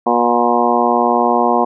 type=harmonic tone with a mistuned harmonic; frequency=120 Hz; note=B2; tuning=49 cents flat; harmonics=2 / 3 / 4 / 5 / 6 / 7 / 8 / 9; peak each=-19 / -20 / -20 / -22 / -16 / -20 / -19 / -20 dBFS; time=0.06-1.65 s; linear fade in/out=10 ms; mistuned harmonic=9; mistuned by=-34 cents; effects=none